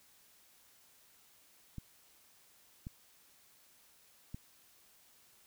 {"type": "clicks", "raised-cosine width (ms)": 5, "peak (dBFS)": -30, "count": 3, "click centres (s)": [1.783, 2.869, 4.345], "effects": ["white hiss -65 dBFS RMS until 5.46 s"]}